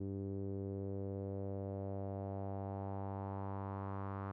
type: tone with low-pass filter sweep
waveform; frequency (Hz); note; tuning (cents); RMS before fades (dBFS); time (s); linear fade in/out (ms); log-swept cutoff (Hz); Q
sawtooth; 98; G2; 0; -42; 0-4.32; 10; 350 to 1200; 2.9
effects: none